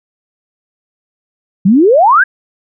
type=exponential sweep; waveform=sine; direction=up; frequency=176.3 to 1679 Hz; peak=-4 dBFS; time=1.65-2.24 s; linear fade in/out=10 ms; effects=none